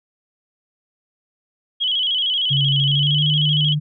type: tone with vibrato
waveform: sine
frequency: 3136 Hz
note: G7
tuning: in tune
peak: -17 dBFS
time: 1.8-3.75 s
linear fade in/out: 20 ms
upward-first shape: square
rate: 13 Hz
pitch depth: 70 cents each way
type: tone with pitch glide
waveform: sine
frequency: 138.59 to 149.4 Hz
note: C#3 to D3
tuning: 0 to +30 cents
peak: -17 dBFS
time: 2.5-3.8 s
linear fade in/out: 20 ms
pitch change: +130 cents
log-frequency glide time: 2.84-3.23 s
effects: none

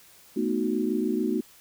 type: chord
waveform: sine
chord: B dominant seventh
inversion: third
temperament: equal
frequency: 220 / 246.9 / 311.1 / 370 Hz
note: A3 / B3 / D#4 / F#4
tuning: 0 / 0 / 0 / 0 cents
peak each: -29 dBFS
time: 0.36-1.41 s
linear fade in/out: 10 ms
effects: white hiss -54 dBFS RMS until 1.6 s

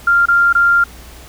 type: tone with dropouts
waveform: sine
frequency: 1393 Hz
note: F6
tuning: 5 cents flat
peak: -8 dBFS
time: 0.07-0.84 s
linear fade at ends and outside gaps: 5 ms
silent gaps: 0.257-0.284 / 0.528-0.55 s
effects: added 60 Hz sine -38 dBFS peak until 1.28 s + pink hiss -39 dBFS RMS until 1.28 s

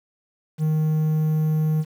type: tone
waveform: triangle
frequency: 155.56 Hz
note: D#3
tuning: in tune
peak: -16 dBFS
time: 0.58-1.85 s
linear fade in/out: 50 ms
effects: 8-bit

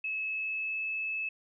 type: tone with pitch glide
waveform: sine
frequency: 2590 to 2605 Hz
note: E7 to E7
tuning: -31 to -21 cents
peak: -31 dBFS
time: 0.04-1.29 s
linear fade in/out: 5 ms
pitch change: +10 cents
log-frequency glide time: 0.23-0.81 s
effects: none

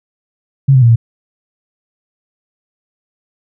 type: tone with pitch steps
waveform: sine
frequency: 136.6 / 129.8 / 117.5 / 115.2 Hz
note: C#3 / C3 / A#2 / A#2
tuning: -25 / -13 / +14 / -20 cents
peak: -4 dBFS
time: 0.68-0.96 s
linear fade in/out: 10 ms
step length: 70 ms
effects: none

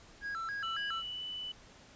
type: tone with vibrato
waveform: triangle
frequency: 1482 Hz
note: F#6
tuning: 2 cents sharp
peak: -34 dBFS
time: 0.21-1.03 s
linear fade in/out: 50 ms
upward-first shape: square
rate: 3.6 Hz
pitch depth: 180 cents each way
type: tone with pitch glide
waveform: sine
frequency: 2960 to 2984 Hz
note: F#7 to F#7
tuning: 0 to +14 cents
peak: -38 dBFS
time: 0.63-1.52 s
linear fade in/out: 5 ms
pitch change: +14 cents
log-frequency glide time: 1.09-1.22 s
effects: pink hiss -57 dBFS RMS until 1.95 s + resampled to 16000 Hz

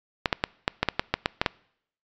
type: clicks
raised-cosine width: 0.3 ms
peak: -5 dBFS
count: 11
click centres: 0.258 / 0.328 / 0.439 / 0.679 / 0.83 / 0.887 / 0.995 / 1.14 / 1.259 / 1.415 / 1.462 s
effects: noise-tail reverb RT60 0.7 s tail -24 dB re dry + resampled to 16000 Hz

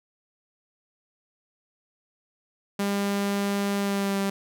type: tone with pitch glide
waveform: sawtooth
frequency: 200.5 to 197.06 Hz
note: G3 to G3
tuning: +39 to +9 cents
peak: -20 dBFS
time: 2.79-4.3 s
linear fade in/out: 5 ms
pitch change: -30 cents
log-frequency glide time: 3.76-4.17 s
effects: none

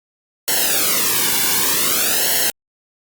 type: noise with flanger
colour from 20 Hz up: white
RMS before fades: -17 dBFS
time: 0.48-2.5 s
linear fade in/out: 0 ms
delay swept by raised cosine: 0.82 to 1.58 ms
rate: 0.54 Hz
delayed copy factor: -0.9
effects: Opus 48 kbps

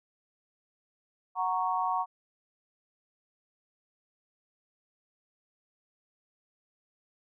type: chord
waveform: sine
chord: F# major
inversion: none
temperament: equal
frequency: 740 / 932.3 / 1108.7 Hz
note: F#5 / A#5 / C#6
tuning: 0 / 0 / 0 cents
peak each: -31 dBFS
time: 1.35-2.06 s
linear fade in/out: 50 ms
effects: none

